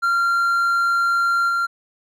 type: tone with level steps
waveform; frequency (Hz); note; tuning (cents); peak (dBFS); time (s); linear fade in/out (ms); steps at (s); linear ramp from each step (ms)
triangle; 1382; F6; -19; -14 / -16; 0.02-1.67; 20; 1.48; 20
effects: none